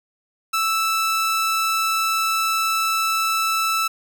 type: tone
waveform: sawtooth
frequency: 1318.5 Hz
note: E6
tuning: in tune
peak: -15 dBFS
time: 0.53-3.88 s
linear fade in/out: 10 ms
effects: none